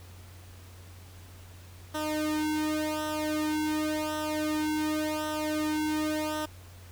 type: tone with flanger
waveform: sawtooth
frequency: 306.6 Hz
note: D#4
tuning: 25 cents flat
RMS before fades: -30 dBFS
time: 1.94-6.46 s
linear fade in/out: 10 ms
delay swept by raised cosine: 0.43 to 1.63 ms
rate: 0.9 Hz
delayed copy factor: -1
effects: added 90 Hz sine -47 dBFS peak until 6.91 s + pink hiss -54 dBFS RMS until 6.91 s